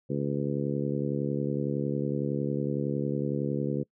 harmonic tone, 70.9 Hz, C#2, 40 cents sharp, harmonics 2 / 3 / 4 / 5 / 6 / 7, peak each -31 / -33 / -34 / -35 / -36 / -36 dBFS, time 0.09-3.84 s, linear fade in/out 20 ms, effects noise-tail reverb RT60 0.1 s tail -25 dB re dry

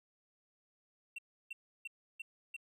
triangle tone bursts, 2718 Hz, F7, 48 cents flat, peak -39 dBFS, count 5, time 1.16-2.565 s, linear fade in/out 5 ms, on 25 ms, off 320 ms, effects none

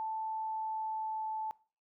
sine tone with pitch glide, 880 to 873.4 Hz, A5 to A5, 0 to -13 cents, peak -34 dBFS, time 0-1.51 s, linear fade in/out 0 ms, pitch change -13 cents, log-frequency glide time 0.16-1.29 s, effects noise-tail reverb RT60 0.4 s tail -21 dB re dry

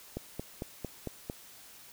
click train, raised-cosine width 2 ms, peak -22 dBFS, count 6, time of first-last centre 0.17-1.299 s, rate 4.43 Hz, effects white hiss -53 dBFS RMS until 1.92 s

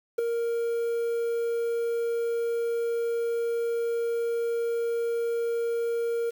triangle tone with ADSR envelope, 466.2 Hz, A#4, in tune, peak -16 dBFS, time 0.18-6.31 s, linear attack 10 ms, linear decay 4 ms, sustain -7 dB, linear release 18 ms, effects 8-bit

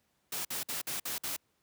white noise bursts, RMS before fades -36 dBFS, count 6, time 0.32-1.365 s, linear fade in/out 5 ms, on 130 ms, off 53 ms, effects pink hiss -75 dBFS RMS until 1.62 s + high-pass 80 Hz 12 dB/octave

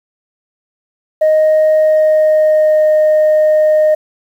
sine tone with pitch glide, 622.3 to 616.2 Hz, D#5 to D#5, 0 to -17 cents, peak -5 dBFS, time 1.21-3.95 s, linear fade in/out 10 ms, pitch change -17 cents, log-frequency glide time 1.76-2.91 s, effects tanh soft clip ceiling -5 dBFS + 7-bit

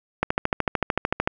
click train, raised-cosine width 0.5 ms, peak -5 dBFS, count 15, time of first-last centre 0.23-1.275 s, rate 13.4 Hz, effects none

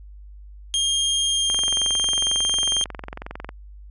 sawtooth tone with pitch glide, 3219 to 3188 Hz, G7 to G7, +45 to +28 cents, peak -16 dBFS, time 0.74-2.84 s, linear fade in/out 0 ms, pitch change -17 cents, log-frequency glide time 1.26-1.74 s
click train, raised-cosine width 0.5 ms, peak -17 dBFS, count 45, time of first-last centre 1.5-3.491 s, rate 22.1 Hz
effects added 50 Hz sine -39 dBFS peak until 3.9 s + resampled to 24000 Hz

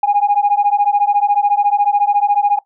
sine beating tone pair, 812 / 826 Hz, G#5 / G#5, -39 / -10 cents, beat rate 14 Hz, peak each -13 dBFS, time 0.03-2.59 s, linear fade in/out 5 ms, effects noise-tail reverb RT60 0.1 s tail -19 dB re dry + tanh soft clip ceiling -5 dBFS

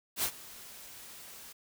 white noise with ADSR envelope, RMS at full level -29 dBFS, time 0.16-1.53 s, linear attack 77 ms, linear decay 69 ms, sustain -20 dB, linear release 13 ms, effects none

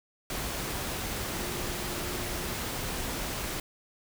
sine tone in noise, 355.8 Hz, F4, 32 cents sharp, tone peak -41 dBFS, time 1.36-2.54 s, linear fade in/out 2 ms, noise pink, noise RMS -34 dBFS, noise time 0.3-3.6 s, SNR -10 dB, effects none

